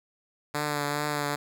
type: tone with vibrato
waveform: 5% pulse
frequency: 146.83 Hz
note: D3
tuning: in tune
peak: -16 dBFS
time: 0.54-1.36 s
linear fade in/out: 10 ms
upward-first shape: triangle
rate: 2.4 Hz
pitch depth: 30 cents each way
effects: none